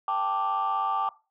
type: chord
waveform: sine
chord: G suspended second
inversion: none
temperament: equal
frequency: 784 / 880 / 1174.7 Hz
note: G5 / A5 / D6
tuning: 0 / 0 / 0 cents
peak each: -28 / -29 / -26 dBFS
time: 0.08-1.09 s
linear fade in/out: 2 ms
effects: noise-tail reverb RT60 0.3 s tail -19 dB re dry + tanh soft clip ceiling -19 dBFS